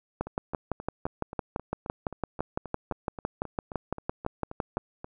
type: two click trains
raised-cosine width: 1 ms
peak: -14 / -24 dBFS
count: 28 / 19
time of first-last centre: 0.21-4.771 / 0.27-5.045 s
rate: 5.92 / 3.77 Hz
effects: none